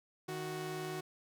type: tone pair together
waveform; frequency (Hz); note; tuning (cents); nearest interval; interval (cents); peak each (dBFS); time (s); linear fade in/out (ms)
sawtooth; 155.56 / 370; D#3 / F#4; 0 / 0; octave + minor third; 1500; -39 / -36; 0.28-1.01; 10
effects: none